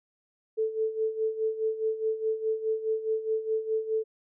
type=tone with tremolo; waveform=sine; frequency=440 Hz; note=A4; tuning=in tune; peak=-23 dBFS; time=0.57-4.04 s; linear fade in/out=20 ms; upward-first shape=sine; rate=4.8 Hz; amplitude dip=75%; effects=none